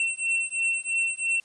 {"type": "beating tone pair", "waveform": "square", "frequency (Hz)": [2704, 2707], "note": ["E7", "E7"], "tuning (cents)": [43, 45], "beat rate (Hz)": 3, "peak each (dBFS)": -28, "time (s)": [0, 1.4], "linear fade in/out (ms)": 2, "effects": ["white hiss -60 dBFS RMS until 1.44 s", "resampled to 22050 Hz"]}